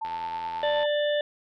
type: tone with tremolo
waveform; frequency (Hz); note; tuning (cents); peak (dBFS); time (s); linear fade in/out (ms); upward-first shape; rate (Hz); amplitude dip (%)
sine; 887; A5; +14; -28; 0.01-0.86; 10; triangle; 9.4; 35
type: click train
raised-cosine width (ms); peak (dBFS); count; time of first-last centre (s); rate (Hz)
0.3; -25; 67; 0.05-0.83; 84.6
type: harmonic tone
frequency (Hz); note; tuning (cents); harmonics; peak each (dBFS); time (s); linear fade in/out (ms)
590; D5; +8; 1 / 3 / 5 / 6; -23 / -33 / -38 / -35; 0.63-1.21; 2
effects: none